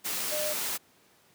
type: tone in noise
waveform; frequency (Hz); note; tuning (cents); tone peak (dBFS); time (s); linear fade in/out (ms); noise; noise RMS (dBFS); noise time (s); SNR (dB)
sine; 605; D#5; -49; -31; 0.31-0.54; 20; white; -32; 0.04-0.78; -2
effects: pink hiss -62 dBFS RMS until 1.34 s + high-pass 150 Hz 12 dB/octave